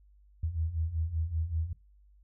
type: beating tone pair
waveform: sine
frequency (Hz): 77.78 / 82.98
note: D#2 / E2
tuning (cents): 0 / +12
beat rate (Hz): 5.2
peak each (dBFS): -35 / -31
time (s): 0.43-1.73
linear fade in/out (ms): 5
effects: noise-tail reverb RT60 0.2 s tail -17 dB re dry + added 50 Hz sine -57 dBFS peak until 2.23 s